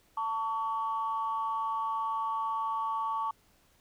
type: tone pair together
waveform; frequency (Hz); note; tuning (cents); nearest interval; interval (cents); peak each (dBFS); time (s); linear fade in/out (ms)
sine; 892 / 1130; A5 / C#6; +23 / +33; major third; 410; -32 / -31; 0.17-3.31; 5
effects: tanh soft clip ceiling -22 dBFS + pink hiss -66 dBFS RMS until 3.8 s